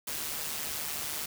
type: noise with amplitude modulation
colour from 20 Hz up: white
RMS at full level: -33 dBFS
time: 0.07-1.26 s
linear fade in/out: 5 ms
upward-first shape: sine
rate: 150 Hz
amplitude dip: 55%
effects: none